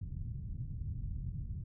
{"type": "low-pass noise", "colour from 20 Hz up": "white", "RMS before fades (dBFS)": -40, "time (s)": [0.01, 1.64], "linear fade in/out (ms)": 10, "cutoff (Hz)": 130, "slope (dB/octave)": 24, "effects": []}